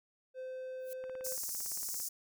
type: tone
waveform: triangle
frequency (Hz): 516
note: C5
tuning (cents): -24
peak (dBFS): -38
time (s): 0.34-1.37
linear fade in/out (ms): 50
type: noise with exponential growth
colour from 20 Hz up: violet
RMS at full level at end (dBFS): -45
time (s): 0.78-0.93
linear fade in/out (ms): 0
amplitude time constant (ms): 31
type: click train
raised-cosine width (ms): 0.5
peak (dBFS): -37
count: 18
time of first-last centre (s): 1.04-2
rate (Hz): 17.7
type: high-pass noise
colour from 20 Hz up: pink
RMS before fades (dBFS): -39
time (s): 1.24-2.09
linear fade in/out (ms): 10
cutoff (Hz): 5400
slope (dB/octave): 48
effects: none